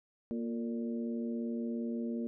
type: harmonic tone with a mistuned harmonic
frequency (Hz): 117.2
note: A#2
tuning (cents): +10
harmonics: 2 / 3 / 4 / 5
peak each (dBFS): -34 / -42 / -44 / -49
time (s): 0.31-2.27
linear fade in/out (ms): 0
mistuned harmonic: 4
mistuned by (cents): -44
effects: none